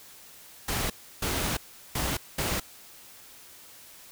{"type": "noise bursts at uneven times", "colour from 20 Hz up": "pink", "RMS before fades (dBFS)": -29, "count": 4, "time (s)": [[0.68, 0.9], [1.22, 1.57], [1.95, 2.17], [2.38, 2.6]], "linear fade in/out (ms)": 5, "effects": ["white hiss -50 dBFS RMS until 4.11 s"]}